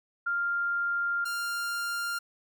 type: tone pair in turn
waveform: sine / 45% pulse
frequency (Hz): 1396.9 / 1396.9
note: F6 / F6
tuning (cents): 0 / 0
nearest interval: unison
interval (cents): 0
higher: neither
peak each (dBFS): -26 / -30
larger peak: first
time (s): 0.26-1.25 / 1.25-2.19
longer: first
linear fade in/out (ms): 10
effects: none